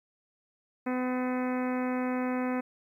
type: harmonic tone with a mistuned harmonic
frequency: 252.8 Hz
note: B3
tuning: 41 cents sharp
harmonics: 1 / 2 / 3 / 4 / 5 / 6 / 7 / 8 / 9 / 10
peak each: -29 / -35 / -39 / -41 / -43 / -45 / -46 / -47 / -48 / -49 dBFS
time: 0.86-2.61 s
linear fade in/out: 10 ms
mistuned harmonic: 9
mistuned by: -46 cents
effects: 11-bit